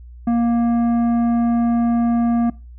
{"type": "tone with tanh clipping", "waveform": "triangle", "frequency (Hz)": 234.9, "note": "A#3", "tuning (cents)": 13, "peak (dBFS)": -16, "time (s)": [0.27, 2.5], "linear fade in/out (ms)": 5, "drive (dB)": 14, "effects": ["noise-tail reverb RT60 0.3 s tail -21 dB re dry", "added 60 Hz sine -36 dBFS peak until 2.78 s"]}